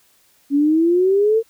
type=exponential sweep; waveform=sine; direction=up; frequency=277.2 to 458.5 Hz; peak=-12 dBFS; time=0.5-1.43 s; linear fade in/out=50 ms; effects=white hiss -57 dBFS RMS until 1.49 s